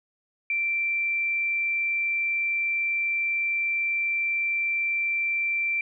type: tone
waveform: sine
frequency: 2349 Hz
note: D7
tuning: in tune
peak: -23 dBFS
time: 0.5-5.81 s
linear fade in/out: 2 ms
effects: none